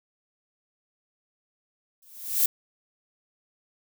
violet noise with exponential growth, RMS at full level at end -18 dBFS, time 2.02-2.46 s, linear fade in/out 5 ms, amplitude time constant 95 ms, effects none

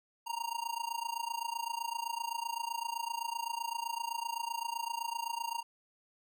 square tone with amplitude modulation, 932.3 Hz, A#5, in tune, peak -32 dBFS, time 0.26-5.63 s, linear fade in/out 20 ms, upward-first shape sine, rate 27.8 Hz, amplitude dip 90%, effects none

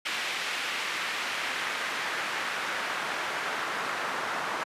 pink noise with band-pass filter sweep, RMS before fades -32 dBFS, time 0.05-4.64 s, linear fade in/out 10 ms, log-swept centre 2400 to 1200 Hz, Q 1.2, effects high-pass 150 Hz 12 dB/octave + resampled to 32000 Hz

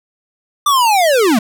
square linear sweep, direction down, 1194 to 200.2 Hz, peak -10 dBFS, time 0.66-1.39 s, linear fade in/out 5 ms, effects none

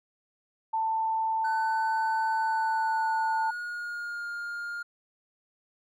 sine tone, 889 Hz, A5, 18 cents sharp, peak -25 dBFS, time 0.73-3.51 s, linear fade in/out 10 ms
triangle tone with pitch glide, 1504 to 1411.4 Hz, F#6 to F6, +28 to +18 cents, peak -31 dBFS, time 1.44-4.83 s, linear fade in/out 10 ms, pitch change -110 cents, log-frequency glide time 2.28-4.27 s
effects none

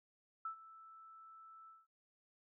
sine tone with ADSR envelope, 1318.5 Hz, E6, in tune, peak -38 dBFS, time 0.45-1.87 s, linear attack 4 ms, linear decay 98 ms, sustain -17 dB, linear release 190 ms, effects none

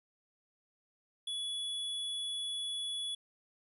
square tone, 3400 Hz, G#7, 40 cents sharp, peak -36 dBFS, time 1.27-3.15 s, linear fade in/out 5 ms, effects resampled to 32000 Hz + 13-bit

